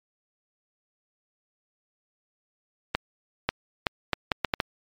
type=accelerating click train; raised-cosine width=0.3 ms; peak=-6 dBFS; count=8; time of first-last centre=2.95-4.602 s; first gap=540 ms; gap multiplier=0.7; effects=MP3 96 kbps